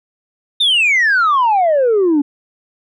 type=exponential sweep; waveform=sine; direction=down; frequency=3706 to 277.1 Hz; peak=-8 dBFS; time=0.6-2.22 s; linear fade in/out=10 ms; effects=tanh soft clip ceiling -8 dBFS